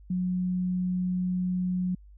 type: tone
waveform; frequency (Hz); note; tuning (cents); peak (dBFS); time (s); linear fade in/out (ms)
sine; 181.9; F#3; -29; -25; 0.1-1.95; 5
effects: added 50 Hz sine -48 dBFS peak until 2.17 s